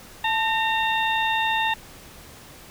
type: harmonic tone with a mistuned harmonic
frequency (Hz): 914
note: A#5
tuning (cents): -34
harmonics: 1 / 2 / 3 / 4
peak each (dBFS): -23 / -26 / -28 / -29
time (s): 0.24-1.74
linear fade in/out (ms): 5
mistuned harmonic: 1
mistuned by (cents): -60
effects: pink hiss -45 dBFS RMS until 2.7 s